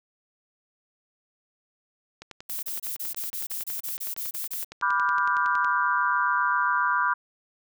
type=click train; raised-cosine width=0.2 ms; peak=-23 dBFS; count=38; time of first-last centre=2.22-5.646 s; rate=10.8 Hz
type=noise bursts; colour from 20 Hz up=violet; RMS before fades=-32 dBFS; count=13; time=2.49-4.646 s; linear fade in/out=10 ms; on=140 ms; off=28 ms
type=chord; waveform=sine; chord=G dominant seventh; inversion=first; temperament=equal with one note detuned; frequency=987.8 / 1174.7 / 1420.5 / 1568 Hz; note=B5 / D6 / F6 / G6; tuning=0 / 0 / +29 / 0 cents; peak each=-26 / -26 / -27 / -28 dBFS; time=4.82-7.14 s; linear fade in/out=10 ms
effects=none